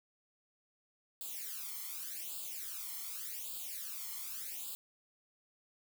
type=noise with flanger; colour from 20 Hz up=blue; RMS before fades=-43 dBFS; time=1.21-4.75 s; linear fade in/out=0 ms; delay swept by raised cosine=0.25 to 0.95 ms; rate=0.86 Hz; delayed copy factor=+1; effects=none